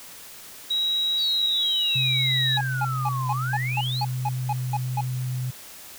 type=tone; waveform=sine; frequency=3845 Hz; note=B7; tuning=47 cents flat; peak=-21 dBFS; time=0.7-2.58 s; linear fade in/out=10 ms
type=exponential two-way sweep; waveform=sine; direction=down then up; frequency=4699 to 999 to 4699 Hz; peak=-28 dBFS; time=1.17-4.05 s; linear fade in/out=50 ms; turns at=3.29 s
type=tone with pitch glide; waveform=sine; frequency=130.5 to 127 Hz; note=C3 to B2; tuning=-4 to +49 cents; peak=-25 dBFS; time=1.95-5.51 s; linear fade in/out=10 ms; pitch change=-47 cents; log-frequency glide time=2.47-3.63 s
type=tone bursts; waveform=triangle; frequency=837 Hz; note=G#5; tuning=13 cents sharp; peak=-21 dBFS; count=11; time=2.57-5.01 s; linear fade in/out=5 ms; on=40 ms; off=200 ms
effects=white hiss -43 dBFS RMS until 5.98 s